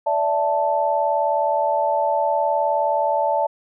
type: chord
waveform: sine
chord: D suspended second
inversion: none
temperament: equal with one note detuned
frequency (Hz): 579.9 / 659.3 / 880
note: D5 / E5 / A5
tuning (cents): -22 / 0 / 0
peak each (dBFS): -22 / -23 / -20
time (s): 0.06-3.47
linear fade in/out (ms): 10
effects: none